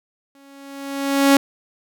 sawtooth tone with exponential growth, 276.9 Hz, C#4, 2 cents flat, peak -5 dBFS, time 0.35-1.37 s, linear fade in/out 2 ms, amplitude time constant 220 ms, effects none

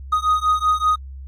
triangle beating tone pair, 1244.5 / 1249.7 Hz, D#6 / D#6, 0 / +7 cents, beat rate 5.2 Hz, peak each -17 dBFS, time 0.12-0.96 s, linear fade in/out 10 ms, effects added 67 Hz sine -32 dBFS peak until 1.27 s + AAC 64 kbps

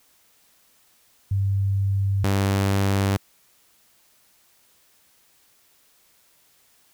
sine / sawtooth tone pair in turn, 98.3 / 98.3 Hz, G2 / G2, +5 / +5 cents, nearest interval unison, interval 0 cents, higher neither, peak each -19 / -15 dBFS, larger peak second, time 1.31-2.24 / 2.24-3.17 s, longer neither, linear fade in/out 5 ms, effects white hiss -60 dBFS RMS until 6.93 s

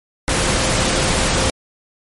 sine tone in noise, 523.3 Hz, C5, in tune, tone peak -27 dBFS, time 0.28-1.5 s, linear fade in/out 0 ms, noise pink, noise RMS -17 dBFS, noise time 0.28-1.5 s, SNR -13 dB, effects MP3 48 kbps

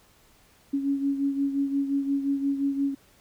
sine beating tone pair, 277.2 / 282.9 Hz, C#4 / C#4, 0 / +35 cents, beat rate 5.7 Hz, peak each -24 / -31 dBFS, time 0.73-2.95 s, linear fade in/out 10 ms, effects pink hiss -59 dBFS RMS until 3.2 s

